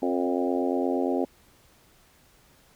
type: harmonic tone with a mistuned harmonic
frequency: 88.6 Hz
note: F2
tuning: 25 cents sharp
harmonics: 3 / 4 / 5 / 6 / 7 / 8 / 9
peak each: -27 / -29 / -31 / -33 / -34 / -35 / -36 dBFS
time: 0.02-1.25 s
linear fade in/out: 5 ms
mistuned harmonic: 6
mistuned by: +19 cents
effects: pink hiss -59 dBFS RMS until 2.75 s